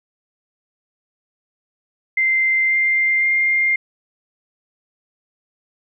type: tone with pitch steps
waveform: sine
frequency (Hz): 2084 / 2097 / 2111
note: C7 / C7 / C7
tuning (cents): -7 / +3 / +15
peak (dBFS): -14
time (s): 2.17-3.76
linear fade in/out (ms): 5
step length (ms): 530
effects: none